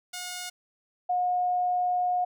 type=tone pair in turn; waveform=5% pulse / sine; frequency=721 / 721 Hz; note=F#5 / F#5; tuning=-45 / -45 cents; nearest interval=unison; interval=0 cents; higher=neither; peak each=-23 dBFS; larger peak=neither; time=0.13-0.5 / 1.09-2.25 s; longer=second; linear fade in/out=10 ms; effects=none